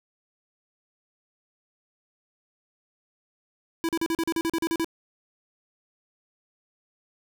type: tone bursts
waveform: square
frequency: 330 Hz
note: E4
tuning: 2 cents sharp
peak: -24 dBFS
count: 12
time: 3.84-4.845 s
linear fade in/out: 0 ms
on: 48 ms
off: 39 ms
effects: none